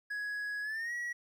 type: tone with pitch glide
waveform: triangle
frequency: 1672 to 1920.6 Hz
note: G#6 to B6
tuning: +11 to -49 cents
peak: -33 dBFS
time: 0.1-1.13 s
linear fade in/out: 10 ms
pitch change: +240 cents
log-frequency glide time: 0.62-0.93 s
effects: 12-bit